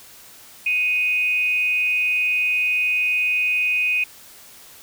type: tone with amplitude modulation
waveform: sine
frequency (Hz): 2500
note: D#7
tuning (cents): +8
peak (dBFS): -15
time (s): 0.66-4.04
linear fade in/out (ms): 5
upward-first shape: sine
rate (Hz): 300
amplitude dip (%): 50
effects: white hiss -45 dBFS RMS until 4.82 s